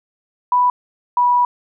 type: tone pair in turn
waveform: sine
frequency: 987.8 / 977 Hz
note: B5 / B5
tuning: 0 / -19 cents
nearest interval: unison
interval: 19 cents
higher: first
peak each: -11 dBFS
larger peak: neither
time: 0.52-0.7 / 1.17-1.45 s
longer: second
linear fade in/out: 2 ms
effects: none